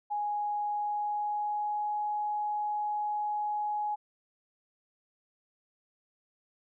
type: tone with pitch glide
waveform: sine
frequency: 830.6 to 837.8 Hz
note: G#5 to G#5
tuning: 0 to +15 cents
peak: -29 dBFS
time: 0.1-3.96 s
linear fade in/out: 20 ms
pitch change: +15 cents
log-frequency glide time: 0.62-1.97 s
effects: none